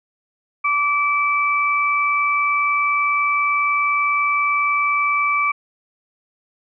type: tone pair together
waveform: sine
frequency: 1161 / 2315 Hz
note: D6 / D7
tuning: -20 / -25 cents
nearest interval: octave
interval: 1195 cents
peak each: -18 / -19 dBFS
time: 0.64-5.52 s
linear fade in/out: 10 ms
effects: none